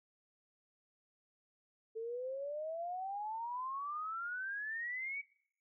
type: exponential sweep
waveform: sine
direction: up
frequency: 440.1 to 2291 Hz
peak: -38 dBFS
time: 1.95-5.22 s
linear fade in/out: 20 ms
effects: noise-tail reverb RT60 0.6 s tail -21 dB re dry